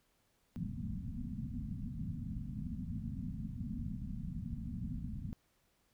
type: low-pass noise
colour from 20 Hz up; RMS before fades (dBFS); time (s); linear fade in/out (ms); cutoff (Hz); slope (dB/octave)
white; -41; 0.56-5.33; 0; 250; 96
effects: pink hiss -75 dBFS RMS until 5.93 s